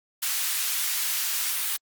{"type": "high-pass noise", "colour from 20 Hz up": "white", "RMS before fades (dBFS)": -27, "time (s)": [0.22, 1.77], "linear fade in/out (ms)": 10, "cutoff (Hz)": 1400, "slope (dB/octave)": 12, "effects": ["Opus 48 kbps"]}